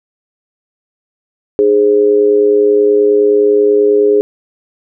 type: tone with amplitude modulation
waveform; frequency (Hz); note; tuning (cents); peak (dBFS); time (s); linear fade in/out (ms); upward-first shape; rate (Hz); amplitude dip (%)
sine; 415.3; G#4; 0; -3; 1.59-4.21; 0; sine; 110; 70
effects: none